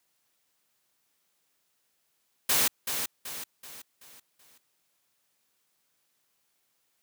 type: noise with echo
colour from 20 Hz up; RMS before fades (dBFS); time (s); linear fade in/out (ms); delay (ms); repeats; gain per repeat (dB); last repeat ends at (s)
white; -24; 2.49-2.68; 5; 380; 5; -7; 4.58
effects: white hiss -74 dBFS RMS until 7.02 s + high-pass 100 Hz 12 dB/octave